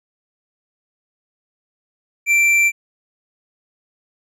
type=tone with tanh clipping; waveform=sine; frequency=2349 Hz; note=D7; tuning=in tune; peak=-13 dBFS; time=2.26-2.72 s; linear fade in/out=50 ms; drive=9 dB; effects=none